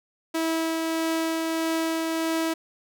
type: tone with tremolo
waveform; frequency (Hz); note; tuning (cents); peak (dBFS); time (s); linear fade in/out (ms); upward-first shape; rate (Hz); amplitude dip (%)
sawtooth; 325.1; E4; -24; -19; 0.34-2.54; 10; triangle; 1.6; 25
effects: none